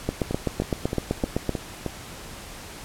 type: two click trains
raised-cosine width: 2 ms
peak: -9 / -13 dBFS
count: 12 / 6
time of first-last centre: 0.09-1.493 / 0.31-1.863 s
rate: 7.84 / 3.22 Hz
effects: pink hiss -40 dBFS RMS until 2.84 s + low-pass 12000 Hz 12 dB/octave